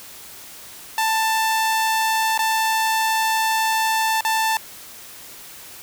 sawtooth tone with dropouts, 886 Hz, A5, 12 cents sharp, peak -14 dBFS, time 0.98-4.57 s, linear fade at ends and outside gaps 1 ms, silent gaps 2.377-2.391 / 4.208-4.249 s, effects white hiss -40 dBFS RMS until 5.82 s

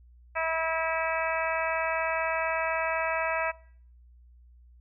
harmonic tone with a mistuned harmonic, 324.1 Hz, E4, 29 cents flat, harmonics 2 / 3 / 4 / 5 / 6 / 7 / 8, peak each -31 / -33 / -34 / -35 / -36 / -36 / -37 dBFS, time 0.35-3.52 s, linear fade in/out 20 ms, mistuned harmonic 7, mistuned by +19 cents, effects noise-tail reverb RT60 0.6 s tail -23 dB re dry + added 60 Hz sine -52 dBFS peak until 4.8 s

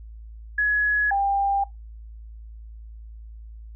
sine tone pair in turn, 1685 / 795.2 Hz, G#6 / G5, +25 / +25 cents, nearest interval octave + minor second, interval 1300 cents, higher first, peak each -18 / -19 dBFS, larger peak first, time 0.58-1.11 / 1.11-1.64 s, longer neither, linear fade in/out 5 ms, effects noise-tail reverb RT60 0.2 s tail -21 dB re dry + added 55 Hz sine -38 dBFS peak until 3.75 s

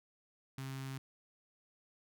sawtooth tone with notch filter, 133.8 Hz, C3, 39 cents sharp, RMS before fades -43 dBFS, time 0.58-0.98 s, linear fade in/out 2 ms, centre 540 Hz, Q 0.8, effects none

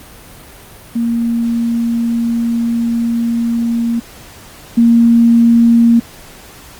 sine tone pair in turn, 233.1 / 233.1 Hz, A#3 / A#3, 0 / 0 cents, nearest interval unison, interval 0 cents, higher neither, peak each -12 / -5 dBFS, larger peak second, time 0.95-4 / 4.77-6 s, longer first, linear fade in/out 10 ms, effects pink hiss -37 dBFS RMS until 6.79 s + Opus 32 kbps

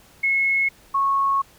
sine tone pair in turn, 2179 / 1099.6 Hz, C#7 / C#6, -30 / -14 cents, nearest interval octave, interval 1184 cents, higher first, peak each -17 / -17 dBFS, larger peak neither, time 0.23-0.69 / 0.94-1.42 s, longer second, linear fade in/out 10 ms, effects pink hiss -52 dBFS RMS until 1.58 s

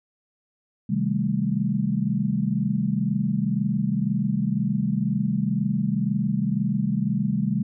sine chord, A half-diminished seventh, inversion first, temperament just, 132 / 158.4 / 198 / 220 Hz, C3 / Eb3 / G3 / A3, +16 / +31 / +18 / 0 cents, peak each -28 / -28 / -24 / -27 dBFS, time 0.89-7.63 s, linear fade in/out 10 ms, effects none

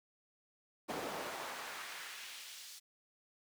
brown noise with high-pass filter sweep, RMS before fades -45 dBFS, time 0.88-2.8 s, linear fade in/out 20 ms, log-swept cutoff 390 to 5000 Hz, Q 0.99, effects none

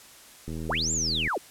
click train, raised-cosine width 3 ms, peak -23 dBFS, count 65, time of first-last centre 0.48-1.276 s, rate 80.4 Hz
sine linear two-way sweep, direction up then down, 259.6 to 7459 to 259.6 Hz, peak -25 dBFS, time 0.69-1.38 s, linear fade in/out 5 ms, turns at 0.92 s
effects white hiss -50 dBFS RMS until 1.5 s + low-pass 12000 Hz 12 dB/octave

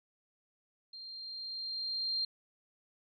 sine tone with level ramp, 4186 Hz, C8, in tune, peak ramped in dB -45 to -30 dBFS, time 0.93-2.25 s, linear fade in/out 5 ms, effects none

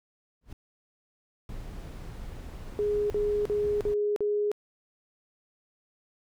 brown noise with exponential growth, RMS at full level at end -36 dBFS, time 0.41-0.53 s, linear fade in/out 5 ms, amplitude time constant 24 ms
brown noise, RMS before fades -40 dBFS, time 1.49-3.94 s, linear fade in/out 2 ms
sine tone bursts, 415.3 Hz, G#4, in tune, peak -24 dBFS, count 5, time 2.79-4.516 s, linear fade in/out 0 ms, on 310 ms, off 44 ms
effects none

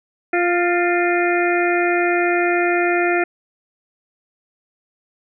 harmonic tone with a mistuned harmonic, 349.2 Hz, F4, in tune, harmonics 1 / 2 / 4 / 5 / 6 / 7, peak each -18 / -21 / -24 / -25 / -26 / -26 dBFS, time 0.33-3.24 s, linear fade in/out 5 ms, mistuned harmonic 5, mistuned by +33 cents, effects none

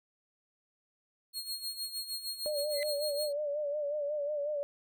sawtooth tone with tremolo, 4277 Hz, C8, 37 cents sharp, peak -31 dBFS, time 1.33-3.33 s, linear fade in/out 50 ms, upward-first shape sine, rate 6.5 Hz, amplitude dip 70%
sine tone with vibrato, 587.3 Hz, D5, in tune, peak -31 dBFS, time 2.46-4.63 s, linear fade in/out 0 ms, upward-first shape sine, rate 5.5 Hz, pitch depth 60 cents each way
35% pulse tone with exponential growth, 2039 Hz, C7, 45 cents flat, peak -30 dBFS, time 2.71-2.83 s, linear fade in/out 0 ms, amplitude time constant 25 ms
effects none

